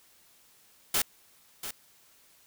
white noise with echo, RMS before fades -26 dBFS, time 0.94-1.02 s, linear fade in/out 5 ms, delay 690 ms, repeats 1, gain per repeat -11 dB, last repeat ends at 1.71 s, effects white hiss -61 dBFS RMS until 2.46 s

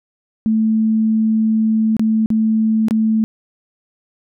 sine tone with dropouts, 220 Hz, A3, in tune, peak -12 dBFS, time 0.46-3.24 s, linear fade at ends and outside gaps 0 ms, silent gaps 1.967-1.995 / 2.26-2.303 / 2.884-2.909 s, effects none

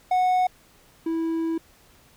triangle tone pair in turn, 735 / 327.4 Hz, F#5 / E4, -12 / -12 cents, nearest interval octave + major second, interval 1400 cents, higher first, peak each -16 / -21 dBFS, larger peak first, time 0.11-0.47 / 1.06-1.58 s, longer second, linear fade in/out 5 ms, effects pink hiss -56 dBFS RMS until 2.16 s

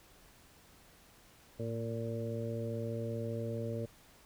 harmonic tone with a mistuned harmonic, 115.1 Hz, A#2, 22 cents flat, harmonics 1 / 2 / 3 / 4 / 5, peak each -38 / -42 / -46 / -41 / -43 dBFS, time 1.59-3.86 s, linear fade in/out 10 ms, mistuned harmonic 1, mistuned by -36 cents, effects pink hiss -61 dBFS RMS until 4.25 s

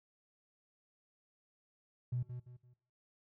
triangle tone with echo, 123.47 Hz, B2, in tune, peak -29 dBFS, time 2.12-2.23 s, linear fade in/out 10 ms, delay 170 ms, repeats 3, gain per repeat -10 dB, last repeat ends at 2.74 s, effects noise-tail reverb RT60 0.6 s tail -21 dB re dry + tanh soft clip ceiling -31 dBFS

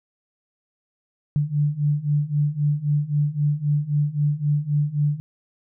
sine beating tone pair, 145.1 / 148.9 Hz, D3 / D3, -21 / +24 cents, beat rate 3.8 Hz, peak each -23 / -21 dBFS, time 1.36-5.2 s, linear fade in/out 0 ms, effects none

